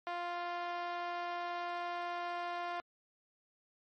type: tone with band-pass filter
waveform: 5% pulse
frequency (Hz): 349.2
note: F4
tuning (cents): 0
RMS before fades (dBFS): -39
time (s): 0.07-2.8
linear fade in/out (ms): 0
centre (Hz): 740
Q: 1.7
effects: MP3 32 kbps